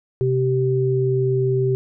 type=tone pair together; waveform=sine; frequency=129.3 / 387.2 Hz; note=C3 / G4; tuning=-20 / -21 cents; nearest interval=octave + perfect fifth; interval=1899 cents; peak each=-19 dBFS; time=0.21-1.75 s; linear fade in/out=0 ms; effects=none